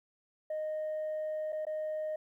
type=tone with dropouts; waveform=sine; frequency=619 Hz; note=D#5; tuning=9 cents flat; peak=-31 dBFS; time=0.5-2.16 s; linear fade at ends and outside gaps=5 ms; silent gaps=1.523-1.527 / 1.652-1.667 s; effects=tanh soft clip ceiling -31 dBFS + 12-bit